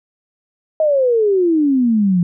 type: exponential sweep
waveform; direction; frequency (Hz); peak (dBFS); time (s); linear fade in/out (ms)
sine; down; 640 to 170; -11; 0.8-2.23; 2
effects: none